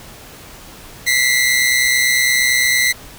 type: tone pair together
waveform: sawtooth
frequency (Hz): 1964.2 / 2093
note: B6 / C7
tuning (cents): -10 / 0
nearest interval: minor second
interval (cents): 110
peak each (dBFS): -12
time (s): 1.06-2.93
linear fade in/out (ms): 20
effects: pink hiss -38 dBFS RMS until 3.18 s